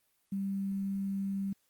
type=tone with quantisation; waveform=sine; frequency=196 Hz; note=G3; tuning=in tune; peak=-31 dBFS; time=0.32-1.53 s; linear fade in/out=5 ms; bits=10; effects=white hiss -74 dBFS RMS until 1.69 s + Opus 32 kbps